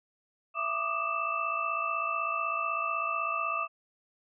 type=tone cluster; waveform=sine; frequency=664 / 1171 / 1227 / 2644 Hz; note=E5 / D6 / D#6 / E7; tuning=+12 / -5 / -25 / +5 cents; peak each=-39 / -32 / -33 / -35 dBFS; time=0.54-3.68 s; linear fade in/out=50 ms; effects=none